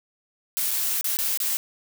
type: noise with dropouts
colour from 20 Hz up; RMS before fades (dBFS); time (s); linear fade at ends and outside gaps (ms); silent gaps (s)
blue; -25; 0.57-1.57; 0; 0.709-0.713 / 1.011-1.043 / 1.17-1.188 / 1.374-1.402
effects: none